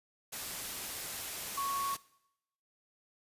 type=tone in noise; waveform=sine; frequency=1108.7 Hz; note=C#6; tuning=in tune; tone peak=-32 dBFS; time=1.57-1.95 s; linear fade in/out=10 ms; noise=white; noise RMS=-40 dBFS; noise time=0.32-1.97 s; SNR=+5 dB; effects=noise-tail reverb RT60 0.8 s tail -20 dB re dry + resampled to 32000 Hz